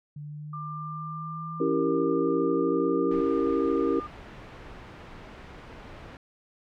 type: exponential sweep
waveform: sine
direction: up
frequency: 146.83 to 182.5 Hz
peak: -36 dBFS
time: 0.16-3.21 s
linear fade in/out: 5 ms
type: tone with pitch glide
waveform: sine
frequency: 1191 to 1206.2 Hz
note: D6 to D6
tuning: +24 to +46 cents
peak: -35 dBFS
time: 0.53-4.07 s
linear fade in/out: 5 ms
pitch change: +22 cents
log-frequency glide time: 1.14-3.64 s
type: chord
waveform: sine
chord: C# diminished seventh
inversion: none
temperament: equal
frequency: 277.2 / 329.6 / 392 / 466.2 Hz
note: C#4 / E4 / G4 / Bb4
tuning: 0 / 0 / 0 / 0 cents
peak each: -28 dBFS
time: 1.6-4 s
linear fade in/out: 5 ms
type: low-pass noise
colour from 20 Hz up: pink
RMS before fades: -45 dBFS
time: 3.11-6.17 s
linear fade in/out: 2 ms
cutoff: 2300 Hz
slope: 12 dB/octave
effects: none